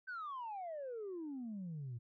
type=exponential sweep; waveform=sine; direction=down; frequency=1558 to 112.6 Hz; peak=-40 dBFS; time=0.07-1.99 s; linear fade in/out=20 ms; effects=tanh soft clip ceiling -39 dBFS